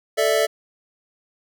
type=chord; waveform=square; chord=A suspended fourth; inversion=none; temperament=equal; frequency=440 / 587.3 / 659.3 Hz; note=A4 / D5 / E5; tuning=0 / 0 / 0 cents; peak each=-22 dBFS; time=0.17-0.47 s; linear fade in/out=20 ms; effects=none